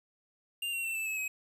square tone with pitch steps, 2794 / 2741 / 2689 / 2639 / 2589 / 2540 Hz, F7 / F7 / E7 / E7 / E7 / D#7, 0 / -33 / +34 / +1 / -32 / +35 cents, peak -33 dBFS, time 0.62-1.28 s, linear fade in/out 5 ms, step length 110 ms, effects 10-bit

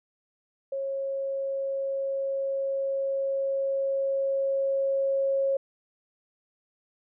sine tone with level ramp, 545 Hz, C#5, 29 cents flat, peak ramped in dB -28 to -22 dBFS, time 0.72-5.57 s, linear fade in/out 5 ms, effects none

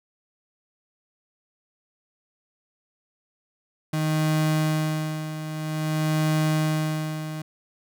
35% pulse tone with tremolo, 155.56 Hz, D#3, in tune, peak -18 dBFS, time 3.93-7.42 s, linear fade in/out 5 ms, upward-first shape sine, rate 0.51 Hz, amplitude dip 70%, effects none

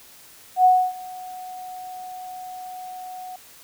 sine tone with ADSR envelope, 737 Hz, F#5, 7 cents flat, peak -10 dBFS, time 0.56-3.36 s, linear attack 86 ms, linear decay 280 ms, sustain -23 dB, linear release 4 ms, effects white hiss -48 dBFS RMS until 3.63 s

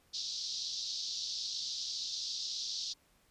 pink band-pass noise, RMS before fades -39 dBFS, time 0.13-2.94 s, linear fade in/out 20 ms, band 3800 to 5700 Hz, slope 48 dB/octave, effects pink hiss -69 dBFS RMS until 3.3 s + resampled to 32000 Hz

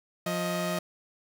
sawtooth tone pair together, 176.23 / 628 Hz, F3 / D#5, +16 / +16 cents, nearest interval octave + minor seventh, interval 2200 cents, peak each -27 dBFS, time 0.26-0.79 s, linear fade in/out 5 ms, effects none

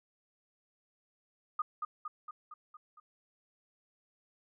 sine tone with echo, 1228 Hz, D#6, 23 cents flat, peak -29 dBFS, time 1.59-1.62 s, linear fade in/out 5 ms, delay 230 ms, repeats 6, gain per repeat -4 dB, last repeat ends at 3 s, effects none

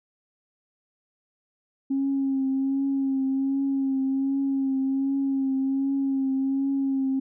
sine tone with vibrato, 270.6 Hz, C#4, 42 cents flat, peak -21 dBFS, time 1.9-7.2 s, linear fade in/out 10 ms, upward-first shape triangle, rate 1.3 Hz, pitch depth 30 cents each way, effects tanh soft clip ceiling -17 dBFS

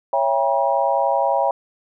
sine chord, C# diminished seventh, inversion none, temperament just, 554.4 / 665.2 / 798.3 / 957.9 Hz, C#5 / E5 / G5 / Bb5, 0 / +16 / +31 / +47 cents, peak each -21 / -22 / -21 / -22 dBFS, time 0.13-1.51 s, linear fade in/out 2 ms, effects none

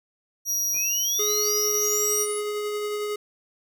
40% pulse tone, 5750 Hz, F8, 50 cents sharp, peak -22 dBFS, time 0.45-2.27 s, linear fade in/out 50 ms
sine exponential sweep, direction up, 2364 to 10650 Hz, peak -30 dBFS, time 0.73-2.42 s, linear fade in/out 50 ms
clicks, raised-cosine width 1 ms, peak -32 dBFS, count 2, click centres 0.745 / 0.765 s
square tone with tremolo, 418 Hz, G#4, 11 cents sharp, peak -26 dBFS, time 1.19-3.16 s, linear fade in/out 5 ms, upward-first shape triangle, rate 11 Hz, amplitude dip 25%
effects none

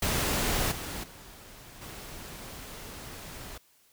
pink noise with level steps, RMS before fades -28 / -37 / -49 / -43 dBFS, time 0.02-3.58 s, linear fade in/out 5 ms, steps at 0.71 / 1.03 / 1.81 s, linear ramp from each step 10 ms, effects white hiss -64 dBFS RMS until 3.92 s

